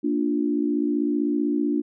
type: chord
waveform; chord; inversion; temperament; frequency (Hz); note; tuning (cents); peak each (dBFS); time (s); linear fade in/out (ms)
sine; Bb major; none; equal; 233.1 / 293.7 / 349.2; Bb3 / D4 / F4; 0 / 0 / 0; -27 / -22 / -28; 0.03-1.82; 20
effects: none